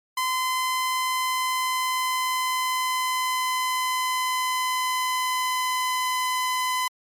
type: tone with pitch glide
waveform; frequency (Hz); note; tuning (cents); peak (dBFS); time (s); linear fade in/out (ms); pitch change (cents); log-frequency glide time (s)
sawtooth; 1026 to 1013.6; C6 to B5; -34 to +45; -19; 0.17-6.88; 5; -21; 0.93-6.22
effects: MP3 64 kbps